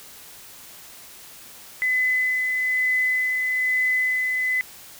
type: tone with tremolo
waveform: sine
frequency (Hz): 2016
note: B6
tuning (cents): +35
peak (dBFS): -18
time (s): 1.82-4.61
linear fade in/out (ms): 0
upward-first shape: sine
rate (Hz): 1.1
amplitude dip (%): 30
effects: white hiss -44 dBFS RMS until 4.99 s